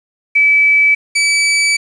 sine / sawtooth tone pair in turn, 2300 / 2300 Hz, D7 / D7, -37 / -37 cents, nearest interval unison, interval 0 cents, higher neither, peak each -7 / -7 dBFS, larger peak neither, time 0.35-0.95 / 1.15-1.77 s, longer second, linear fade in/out 10 ms, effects resampled to 22050 Hz + 7-bit

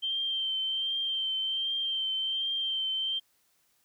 sine tone with vibrato, 3136 Hz, G7, in tune, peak -28 dBFS, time 0.02-3.2 s, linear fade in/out 20 ms, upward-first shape triangle, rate 1.3 Hz, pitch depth 28 cents each way, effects white hiss -70 dBFS RMS until 3.84 s

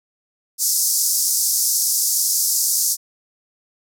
pink band-pass noise, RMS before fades -19 dBFS, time 0.58-2.97 s, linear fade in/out 50 ms, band 5100 to 15000 Hz, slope 48 dB/octave, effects none

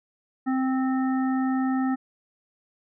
harmonic tone, 261.6 Hz, C4, in tune, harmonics 1 / 3 / 5 / 7, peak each -22 / -32 / -36 / -39 dBFS, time 0.46-1.96 s, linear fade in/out 20 ms, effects none

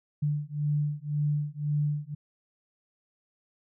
sine beating tone pair, 146.83 / 148.73 Hz, D3 / D3, 0 / +22 cents, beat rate 1.9 Hz, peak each -29 dBFS, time 0.22-2.15 s, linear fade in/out 10 ms, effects none

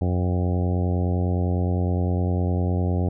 harmonic tone with a mistuned harmonic, 89.8 Hz, F2, 49 cents sharp, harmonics 1 / 2 / 3 / 4 / 5 / 6 / 7 / 8 / 9, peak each -21 / -27 / -31 / -33 / -35 / -37 / -38 / -39 / -40 dBFS, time 0.01-3.09 s, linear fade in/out 5 ms, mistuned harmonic 9, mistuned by -29 cents, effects none

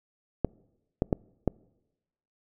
clicks, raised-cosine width 2 ms, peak -10 dBFS, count 4, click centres 0.447 / 1.021 / 1.128 / 1.477 s, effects noise-tail reverb RT60 1.0 s tail -26 dB re dry

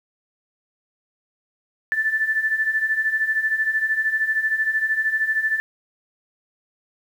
sine beating tone pair, 1750 / 1763 Hz, A6 / A6, -10 / +3 cents, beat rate 13 Hz, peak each -25 / -20 dBFS, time 1.92-5.6 s, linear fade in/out 0 ms, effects 8-bit

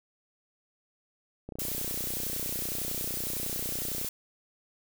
click train, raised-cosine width 2 ms, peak -26 dBFS, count 80, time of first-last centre 1.49-4.047 s, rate 30.9 Hz
blue noise, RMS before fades -34 dBFS, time 1.59-4.09 s, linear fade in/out 5 ms
effects none

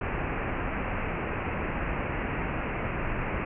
pink low-pass noise, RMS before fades -31 dBFS, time 0.01-3.45 s, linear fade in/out 5 ms, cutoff 2700 Hz, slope 96 dB/octave, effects none

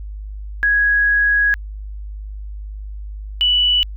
sine tone pair in turn, 1661.2 / 2960 Hz, G#6 / F#7, 0 / 0 cents, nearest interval minor seventh, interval 1000 cents, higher second, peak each -12 dBFS, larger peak neither, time 0.63-1.54 / 3.41-3.83 s, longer first, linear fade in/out 0 ms, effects added 51 Hz sine -27 dBFS peak until 3.96 s

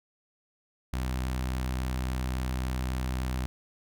sawtooth tone with notch filter, 63.6 Hz, C2, 48 cents flat, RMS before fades -31 dBFS, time 0.93-3.46 s, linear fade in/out 0 ms, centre 460 Hz, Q 1.7, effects none

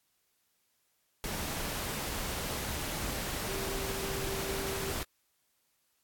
sine tone in noise, 389.6 Hz, G4, 11 cents flat, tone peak -38 dBFS, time 3.48-4.92 s, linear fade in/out 0 ms, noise pink, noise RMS -36 dBFS, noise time 1.24-5.03 s, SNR -5 dB, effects white hiss -75 dBFS RMS until 6.03 s + AAC 64 kbps

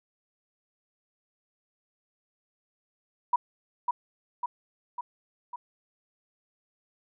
sine tone with echo, 974 Hz, B5, 24 cents flat, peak -19 dBFS, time 3.33-3.36 s, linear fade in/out 5 ms, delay 550 ms, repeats 4, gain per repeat -4 dB, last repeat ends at 5.56 s, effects none

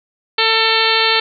harmonic tone with a mistuned harmonic, 446.8 Hz, A4, 27 cents sharp, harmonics 1 / 2 / 3 / 4 / 5 / 6 / 7 / 8 / 9 / 10, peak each -21 / -21 / -21 / -21 / -21 / -21 / -21 / -21 / -21 / -21 dBFS, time 0.38-1.2 s, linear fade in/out 5 ms, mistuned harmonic 10, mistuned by -24 cents, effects none

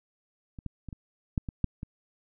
clicks, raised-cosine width 5 ms, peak -29 / -22 / -27 / -28 / -14 / -22 / -12 / -24 dBFS, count 8, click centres 0.588 / 0.663 / 0.887 / 0.928 / 1.378 / 1.488 / 1.643 / 1.831 s, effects none

